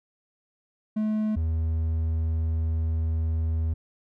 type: tone pair in turn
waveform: triangle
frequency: 215 / 80.53 Hz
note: A3 / E2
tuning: -40 / -40 cents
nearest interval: octave + perfect fourth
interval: 1700 cents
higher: first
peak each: -21 / -21 dBFS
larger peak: neither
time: 0.96-1.36 / 1.36-3.74 s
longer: second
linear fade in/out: 10 ms
effects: none